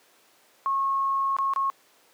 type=tone with dropouts; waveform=sine; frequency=1090 Hz; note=C#6; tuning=29 cents flat; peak=-22 dBFS; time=0.66-1.7 s; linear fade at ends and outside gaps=0 ms; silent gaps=1.366-1.386 / 1.536-1.561 s; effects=pink hiss -59 dBFS RMS until 2.13 s + high-pass 400 Hz 12 dB/octave